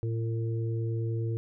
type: harmonic tone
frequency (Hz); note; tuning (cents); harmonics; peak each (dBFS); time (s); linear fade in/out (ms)
113.7; A#2; -43; 1 / 3 / 4; -28 / -38 / -40; 0.03-1.37; 0
effects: none